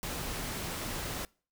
pink noise, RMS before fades -37 dBFS, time 0.03-1.25 s, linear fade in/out 0 ms, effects noise-tail reverb RT60 0.4 s tail -25 dB re dry

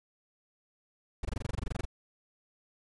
brown noise bursts, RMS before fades -32 dBFS, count 15, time 1.23-1.853 s, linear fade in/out 5 ms, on 21 ms, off 22 ms, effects resampled to 24000 Hz

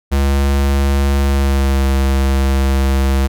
square tone with pitch glide, 69.3 to 67.48 Hz, C#2 to C#2, 0 to -46 cents, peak -12 dBFS, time 0.11-3.28 s, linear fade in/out 20 ms, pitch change -46 cents, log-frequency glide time 1.22-1.87 s, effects none

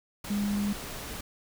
sine tone in noise, 204.1 Hz, G#3, 30 cents flat, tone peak -26 dBFS, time 0.3-0.73 s, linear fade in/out 5 ms, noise pink, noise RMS -39 dBFS, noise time 0.24-1.21 s, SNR +10 dB, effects none

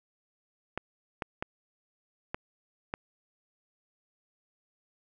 clicks, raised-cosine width 0.5 ms, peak -17 dBFS, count 5, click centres 0.776 / 1.222 / 1.425 / 2.345 / 2.939 s, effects none

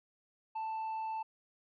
sine tone with tanh clipping, 883 Hz, A5, 6 cents sharp, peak -36 dBFS, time 0.55-1.23 s, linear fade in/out 10 ms, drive 3 dB, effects none

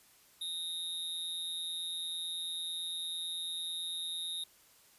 square tone with amplitude modulation, 3729 Hz, A#7, in tune, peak -34 dBFS, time 0.41-4.44 s, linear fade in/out 5 ms, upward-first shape sine, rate 169 Hz, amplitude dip 65%, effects white hiss -63 dBFS RMS until 4.98 s + resampled to 32000 Hz

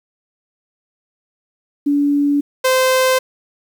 sine / sawtooth tone pair in turn, 287 / 517.5 Hz, D4 / C5, -40 / -19 cents, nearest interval minor seventh, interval 1021 cents, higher second, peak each -12 / -8 dBFS, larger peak second, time 1.86-2.41 / 2.64-3.19 s, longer neither, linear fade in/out 10 ms, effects 8-bit

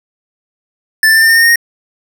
square tone with pitch steps, 1760 / 1774.3 / 1788.7 / 1803.2 / 1817.9 / 1832.6 / 1847.5 / 1862.5 Hz, A6 / A6 / A6 / A6 / A#6 / A#6 / A#6 / A#6, 0 / +14 / +28 / +42 / -44 / -30 / -16 / -2 cents, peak -6 dBFS, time 1.03-1.558 s, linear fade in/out 2 ms, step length 66 ms, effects none

